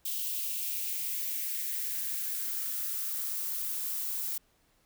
violet noise with high-pass filter sweep, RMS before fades -34 dBFS, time 0.05-4.38 s, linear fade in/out 5 ms, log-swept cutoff 3100 to 820 Hz, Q 2.8, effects pink hiss -69 dBFS RMS until 4.85 s

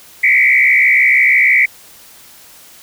sine tone with frequency modulation, 2144 Hz, C7, 42 cents sharp, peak -7 dBFS, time 0.23-1.66 s, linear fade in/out 10 ms, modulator 66.1 Hz, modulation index 2.8, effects white hiss -41 dBFS RMS until 2.82 s

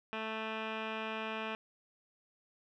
10% pulse tone with low-pass filter, 220 Hz, A3, in tune, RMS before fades -39 dBFS, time 0.13-1.55 s, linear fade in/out 0 ms, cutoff 2400 Hz, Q 9.4, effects none

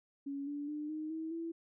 sine tone with pitch steps, 279.6 / 289.3 / 299.3 / 309.7 / 320.4 / 331.5 Hz, C#4 / D4 / D4 / D#4 / E4 / E4, +15 / -26 / +33 / -8 / -49 / +10 cents, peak -37 dBFS, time 0.26-1.52 s, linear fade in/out 10 ms, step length 210 ms, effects none

